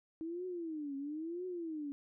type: tone with vibrato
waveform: sine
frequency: 317.8 Hz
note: D#4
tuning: 37 cents sharp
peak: -38 dBFS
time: 0.21-1.92 s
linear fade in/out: 0 ms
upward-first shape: triangle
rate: 1 Hz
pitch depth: 270 cents each way
effects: none